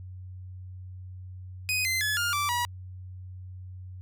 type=tone with pitch steps; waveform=sawtooth; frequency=2502 / 2068 / 1708.9 / 1412.3 / 1167.2 / 964.7 Hz; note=D#7 / C7 / G#6 / F6 / D6 / B5; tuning=+9 / -21 / +49 / +19 / -11 / -41 cents; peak=-22 dBFS; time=1.69-2.65 s; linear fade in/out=0 ms; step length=160 ms; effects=added 92 Hz sine -39 dBFS peak until 4.01 s